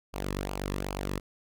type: tone with flanger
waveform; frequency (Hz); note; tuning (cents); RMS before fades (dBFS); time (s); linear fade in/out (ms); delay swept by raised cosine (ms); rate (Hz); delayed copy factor
sawtooth; 48.24; G1; -27; -34; 0.13-1.2; 20; 0.52 to 1.37; 2.5; -0.65
effects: none